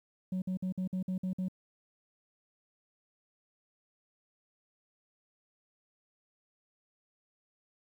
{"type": "tone bursts", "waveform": "sine", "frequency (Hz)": 185.5, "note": "F#3", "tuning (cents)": 5, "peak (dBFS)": -28, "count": 8, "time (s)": [0.32, 1.484], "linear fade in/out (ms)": 5, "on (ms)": 100, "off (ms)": 52, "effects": ["tanh soft clip ceiling -30 dBFS", "11-bit"]}